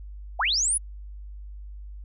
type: linear sweep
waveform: sine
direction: up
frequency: 580 to 10548 Hz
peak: -21 dBFS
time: 0.39-0.78 s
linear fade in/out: 10 ms
effects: added 50 Hz sine -37 dBFS peak until 2.04 s